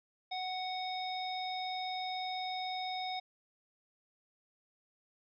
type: harmonic tone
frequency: 742 Hz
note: F#5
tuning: 5 cents sharp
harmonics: 1 / 3 / 5 / 7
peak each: -37 / -45 / -42 / -48 dBFS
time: 0.31-3.2 s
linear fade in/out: 10 ms
effects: none